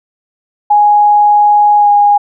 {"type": "tone with pitch glide", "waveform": "sine", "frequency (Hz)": [830.6, 821.1], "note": ["G#5", "G#5"], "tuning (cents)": [0, -20], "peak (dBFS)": -4, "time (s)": [0.7, 2.18], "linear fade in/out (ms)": 10, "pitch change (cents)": -20, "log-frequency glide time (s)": [1.78, 1.89], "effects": []}